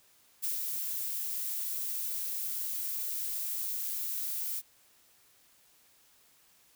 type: noise with ADSR envelope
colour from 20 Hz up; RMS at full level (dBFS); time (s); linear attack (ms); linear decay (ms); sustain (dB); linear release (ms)
violet; -32; 0.42-4.62; 24; 140; -3; 41
effects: white hiss -64 dBFS RMS until 6.75 s